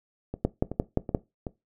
two click trains, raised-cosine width 2 ms, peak -19 / -9 dBFS, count 4 / 5, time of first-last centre 0.34-1.468 / 0.45-1.148 s, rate 2.66 / 5.73 Hz, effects noise-tail reverb RT60 0.2 s tail -18 dB re dry

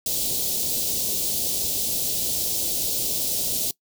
white band-stop noise, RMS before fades -25 dBFS, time 0.06-3.71 s, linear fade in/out 2 ms, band 610 to 3500 Hz, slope 24 dB/octave, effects noise-tail reverb RT60 0.1 s tail -22 dB re dry

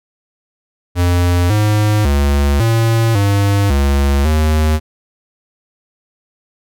square tone with pitch steps, 88.2 / 105.8 / 70.9 / 114 / 100.3 / 69.8 / 77.5 Hz, F2 / G#2 / C#2 / A#2 / G2 / C#2 / D#2, +18 / +33 / +40 / -38 / +40 / +13 / -6 cents, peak -11 dBFS, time 0.95-4.8 s, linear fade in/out 50 ms, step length 550 ms, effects none

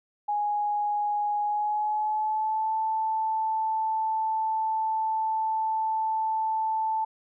sine tone with pitch glide, 830.6 to 880 Hz, G#5 to A5, 0 to 0 cents, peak -24 dBFS, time 0.28-7.05 s, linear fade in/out 10 ms, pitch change +100 cents, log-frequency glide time 1.42-2.74 s, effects none

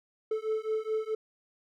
triangle beating tone pair, 434.6 / 439.3 Hz, A4 / A4, -21 / -3 cents, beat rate 4.7 Hz, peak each -30 dBFS, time 0.31-1.15 s, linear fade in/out 5 ms, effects none

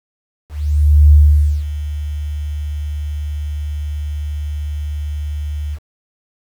sine tone with ADSR envelope, 74.1 Hz, D2, 16 cents sharp, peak -3 dBFS, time 0.49-5.79 s, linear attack 630 ms, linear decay 510 ms, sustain -16 dB, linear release 56 ms, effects 7-bit

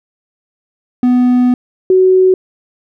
triangle / sine tone pair in turn, 248.3 / 373.4 Hz, B3 / F#4, +9 / +16 cents, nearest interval perfect fifth, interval 707 cents, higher second, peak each -5 dBFS, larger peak neither, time 1.03-1.54 / 1.9-2.34 s, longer first, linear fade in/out 2 ms, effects none

